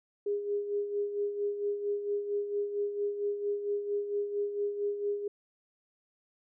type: tone with tremolo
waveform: sine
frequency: 408.9 Hz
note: G#4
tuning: 27 cents flat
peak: -27 dBFS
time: 0.26-5.28 s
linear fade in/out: 5 ms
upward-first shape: sine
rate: 4.4 Hz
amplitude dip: 60%
effects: none